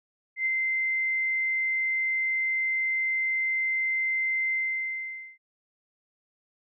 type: tone with ADSR envelope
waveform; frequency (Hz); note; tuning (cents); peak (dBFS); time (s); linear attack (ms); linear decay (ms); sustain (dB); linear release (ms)
sine; 2078; C7; -12; -22; 0.36-5.38; 99; 17; -2; 850
effects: none